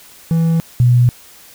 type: tone pair in turn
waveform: triangle / sine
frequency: 164.5 / 122.28 Hz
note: E3 / B2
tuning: -3 / -17 cents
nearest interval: perfect fourth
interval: 514 cents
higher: first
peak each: -9 / -7 dBFS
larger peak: second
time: 0.31-0.6 / 0.8-1.09 s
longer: neither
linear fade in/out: 0 ms
effects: white hiss -42 dBFS RMS until 1.54 s